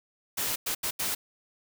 white noise bursts at uneven times, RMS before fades -30 dBFS, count 4, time 0.37-0.56 / 0.66-0.75 / 0.83-0.91 / 0.99-1.15 s, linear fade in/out 10 ms, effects none

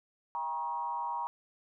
sine tone with frequency modulation, 949 Hz, A#5, 31 cents sharp, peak -32 dBFS, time 0.35-1.27 s, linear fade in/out 0 ms, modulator 148 Hz, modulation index 0.82, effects none

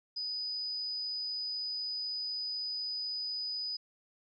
sine tone, 4978 Hz, D#8, in tune, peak -34 dBFS, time 0.16-3.77 s, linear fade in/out 10 ms, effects none

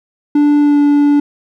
triangle tone with pitch glide, 292.7 to 289.5 Hz, D4 to D4, -6 to -25 cents, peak -5 dBFS, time 0.35-1.2 s, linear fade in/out 5 ms, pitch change -19 cents, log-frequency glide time 0.6-0.79 s, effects none

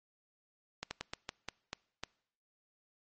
slowing click train, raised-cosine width 0.2 ms, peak -20 dBFS, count 8, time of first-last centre 0.83-2.036 s, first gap 80 ms, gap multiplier 1.25, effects noise-tail reverb RT60 0.7 s tail -25 dB re dry + MP3 32 kbps

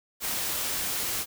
white noise, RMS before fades -30 dBFS, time 0.2-1.26 s, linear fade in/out 50 ms, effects none

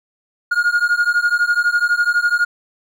triangle beating tone pair, 1422 / 1434 Hz, F6 / F6, +31 / +45 cents, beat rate 12 Hz, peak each -15 dBFS, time 0.51-2.45 s, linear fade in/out 10 ms, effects none

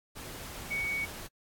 sine tone in noise, 2238 Hz, C#7, 16 cents sharp, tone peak -30 dBFS, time 0.7-1.06 s, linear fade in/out 20 ms, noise pink, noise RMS -43 dBFS, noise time 0.15-1.28 s, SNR +10 dB, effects AAC 64 kbps

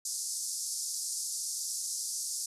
pink band-pass noise, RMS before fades -36 dBFS, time 0.05-2.46 s, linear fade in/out 5 ms, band 5000 to 11000 Hz, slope 48 dB/octave, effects resampled to 32000 Hz

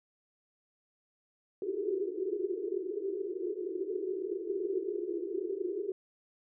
pink band-pass noise, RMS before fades -35 dBFS, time 1.62-5.92 s, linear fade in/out 2 ms, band 350 to 420 Hz, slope 96 dB/octave, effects none

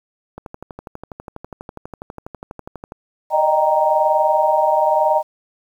click train, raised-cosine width 1 ms, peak -18 dBFS, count 32, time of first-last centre 0.38-2.921 s, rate 12.2 Hz
sine chord, Eb major seventh, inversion third, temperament equal with one note detuned, 601.4 / 622.3 / 784 / 932.3 Hz, D5 / Eb5 / G5 / Bb5, +41 / 0 / 0 / 0 cents, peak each -21 / -18 / -19 / -17 dBFS, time 3.3-5.23 s, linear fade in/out 50 ms
effects 8-bit

